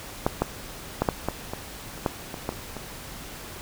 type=clicks; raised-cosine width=1 ms; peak=-6 / -7 / -7 / -6 / -10 / -16 / -25 / -8 / -20 / -12 / -25 / -21 dBFS; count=12; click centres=0.265 / 0.42 / 1.02 / 1.088 / 1.286 / 1.535 / 1.977 / 2.062 / 2.342 / 2.491 / 2.524 / 2.767 s; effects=pink hiss -40 dBFS RMS until 3.61 s